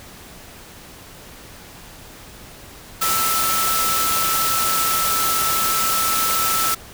sine tone in noise, 1318.5 Hz, E6, in tune, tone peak -21 dBFS, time 3.01-6.75 s, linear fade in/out 10 ms, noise white, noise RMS -21 dBFS, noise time 3.01-6.75 s, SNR -3 dB, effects pink hiss -41 dBFS RMS until 6.93 s

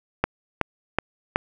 click train, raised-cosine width 0.5 ms, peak -4 dBFS, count 4, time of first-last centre 0.24-1.359 s, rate 2.68 Hz, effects none

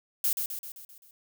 violet noise with echo, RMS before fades -26 dBFS, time 0.24-0.33 s, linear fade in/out 2 ms, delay 130 ms, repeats 6, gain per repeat -5 dB, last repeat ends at 1.11 s, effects none

